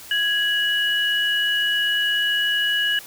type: tone pair together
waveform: sine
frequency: 1661.2 / 2924 Hz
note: G#6 / F#7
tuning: 0 / -21 cents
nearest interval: minor seventh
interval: 979 cents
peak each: -21 dBFS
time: 0.11-2.99 s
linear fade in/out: 2 ms
effects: white hiss -41 dBFS RMS until 3.06 s